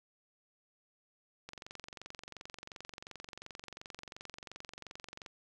click train, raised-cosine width 0.2 ms, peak -28 dBFS, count 87, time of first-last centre 1.49-5.262 s, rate 22.8 Hz, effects none

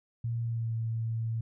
sine tone with pitch glide, 116.54 to 113.42 Hz, A#2 to A#2, 0 to -47 cents, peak -29 dBFS, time 0.24-1.41 s, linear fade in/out 5 ms, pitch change -47 cents, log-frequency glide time 0.42-0.73 s, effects none

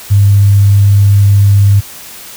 sine tone, 100.5 Hz, G2, 44 cents sharp, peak -3 dBFS, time 0.1-1.81 s, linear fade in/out 20 ms, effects white hiss -30 dBFS RMS until 2.36 s

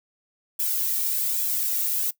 violet noise with flanger, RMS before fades -25 dBFS, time 0.59-2.11 s, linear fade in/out 10 ms, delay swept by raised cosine 1.2 to 2.2 ms, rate 1.2 Hz, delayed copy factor +0.6, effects noise-tail reverb RT60 0.1 s tail -19 dB re dry

